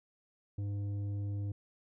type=tone with tanh clipping; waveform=sine; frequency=101.1 Hz; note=G#2; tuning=46 cents flat; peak=-35 dBFS; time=0.58-1.52 s; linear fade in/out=5 ms; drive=8 dB; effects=none